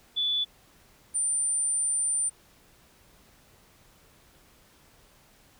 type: tone pair in turn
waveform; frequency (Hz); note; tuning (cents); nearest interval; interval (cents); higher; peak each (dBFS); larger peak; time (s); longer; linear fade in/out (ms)
sine; 3462 / 9144; A7 / D9; -29 / -47; octave + perfect fourth; 1682; second; -24; neither; 0.16-0.45 / 1.14-2.3; second; 20
effects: pink hiss -59 dBFS RMS until 5.59 s